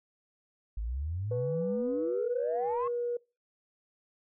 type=exponential sweep; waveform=sine; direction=up; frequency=50.2 to 1108.7 Hz; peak=-31 dBFS; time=0.77-2.88 s; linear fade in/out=5 ms
type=tone with pitch glide; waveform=sine; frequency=493.9 to 480.4 Hz; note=B4 to B4; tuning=0 to -48 cents; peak=-29 dBFS; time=1.31-3.17 s; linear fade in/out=5 ms; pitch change=-48 cents; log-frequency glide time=1.59-2.89 s
effects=noise-tail reverb RT60 0.3 s tail -25 dB re dry + tanh soft clip ceiling -22 dBFS